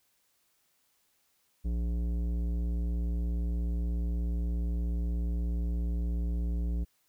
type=tone with tanh clipping; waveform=triangle; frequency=58.4 Hz; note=A#1; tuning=4 cents sharp; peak=-30 dBFS; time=1.64-6.85 s; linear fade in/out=20 ms; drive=17 dB; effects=white hiss -72 dBFS RMS until 7.08 s